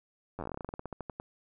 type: slowing click train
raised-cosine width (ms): 1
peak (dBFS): -24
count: 21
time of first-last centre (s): 0.39-1.199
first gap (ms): 10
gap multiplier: 1.13
effects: none

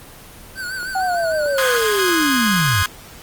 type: tone with vibrato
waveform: square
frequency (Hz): 1500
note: F#6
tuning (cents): +23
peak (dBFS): -25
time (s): 0.55-1.79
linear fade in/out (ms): 50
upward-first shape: sine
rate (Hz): 6.5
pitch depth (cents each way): 71
type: click train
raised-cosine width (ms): 1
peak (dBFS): -23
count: 5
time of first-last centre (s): 0.83-2.092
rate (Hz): 3.17
type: linear sweep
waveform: sine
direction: down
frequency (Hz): 772 to 82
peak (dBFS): -17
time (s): 0.95-2.83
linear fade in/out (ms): 5
type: chord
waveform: sawtooth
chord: Ab dominant seventh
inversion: first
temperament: equal with one note detuned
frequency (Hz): 1046.5 / 1244.5 / 1480 / 1647.8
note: C6 / Eb6 / Gb6 / Ab6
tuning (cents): 0 / 0 / 0 / -14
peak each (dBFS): -20 / -20 / -20 / -17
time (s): 1.58-2.86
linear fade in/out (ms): 2
effects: pink hiss -40 dBFS RMS until 3.22 s + Opus 24 kbps

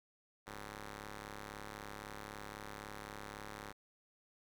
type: ring-modulated tone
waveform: 5% pulse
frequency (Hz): 103.83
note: G#2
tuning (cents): 0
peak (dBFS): -32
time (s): 0.46-3.73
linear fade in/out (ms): 20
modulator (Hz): 656
effects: none

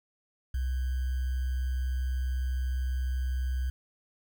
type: tone with sample-and-hold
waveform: sine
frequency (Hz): 63.9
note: C2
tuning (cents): -40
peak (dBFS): -27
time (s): 0.54-3.7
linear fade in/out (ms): 5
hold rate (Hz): 1575
effects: none

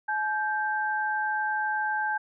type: tone pair together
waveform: sine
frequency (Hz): 854.7 / 1572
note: G#5 / G6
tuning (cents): +49 / +4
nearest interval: major seventh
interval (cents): 1055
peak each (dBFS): -28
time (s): 0.08-2.18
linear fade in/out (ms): 10
effects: none

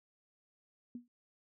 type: tone with exponential decay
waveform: sine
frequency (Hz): 241.9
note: B3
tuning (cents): -36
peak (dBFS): -38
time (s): 0.95-1.08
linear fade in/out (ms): 2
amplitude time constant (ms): 28
effects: none

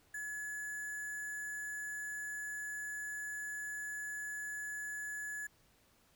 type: tone with sample-and-hold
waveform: sine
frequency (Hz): 1700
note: G#6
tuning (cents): +40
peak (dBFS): -39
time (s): 0.14-5.47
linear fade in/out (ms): 5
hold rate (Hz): 8820
effects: pink hiss -69 dBFS RMS until 6.15 s

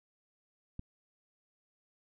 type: click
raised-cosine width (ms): 5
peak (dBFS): -28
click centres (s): 0.794
effects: none

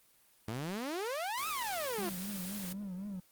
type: exponential two-way sweep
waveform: sawtooth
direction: up then down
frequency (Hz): 103.83 to 1318.5 to 332.8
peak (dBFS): -31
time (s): 0.48-2.09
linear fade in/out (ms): 0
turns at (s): 1.48
type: noise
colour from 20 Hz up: white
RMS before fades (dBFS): -43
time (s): 1.37-2.73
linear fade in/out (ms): 5
type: tone with vibrato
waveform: triangle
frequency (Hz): 192.9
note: G3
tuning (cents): -28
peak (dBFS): -36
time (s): 1.98-3.2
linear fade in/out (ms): 5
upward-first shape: triangle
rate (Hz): 3.9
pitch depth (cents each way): 150
effects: white hiss -66 dBFS RMS until 3.31 s + Opus 24 kbps

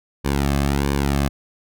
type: tone with flanger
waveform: sawtooth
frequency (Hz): 70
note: C#2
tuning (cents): +18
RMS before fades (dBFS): -20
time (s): 0.24-1.29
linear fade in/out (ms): 20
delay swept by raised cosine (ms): 1.5 to 2.14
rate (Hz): 1.5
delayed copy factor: -0.7
effects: none

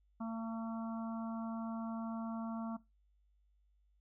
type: harmonic tone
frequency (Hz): 226.1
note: A3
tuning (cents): +47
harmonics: 1 / 3 / 4 / 5 / 6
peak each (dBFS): -38 / -49 / -50 / -50 / -54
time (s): 0.2-2.77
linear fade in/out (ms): 10
effects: noise-tail reverb RT60 0.2 s tail -18 dB re dry + added 50 Hz sine -69 dBFS peak until 4 s

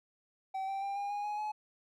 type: tone with pitch steps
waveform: triangle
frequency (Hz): 768 / 781 / 794.2 / 807.6 / 821.2 / 835.1 / 849.2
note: G5 / G5 / G5 / G#5 / G#5 / G#5 / G#5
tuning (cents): -36 / -7 / +22 / -49 / -20 / +9 / +38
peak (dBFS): -32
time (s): 0.54-1.52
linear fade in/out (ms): 10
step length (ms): 140
effects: none

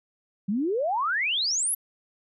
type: exponential sweep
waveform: sine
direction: up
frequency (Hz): 185.7 to 11840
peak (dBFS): -23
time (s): 0.48-1.75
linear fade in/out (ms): 10
effects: none

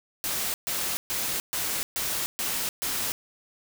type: noise bursts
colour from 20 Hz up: white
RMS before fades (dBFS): -29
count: 7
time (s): 0.24-3.12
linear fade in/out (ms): 0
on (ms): 300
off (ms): 130
effects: none

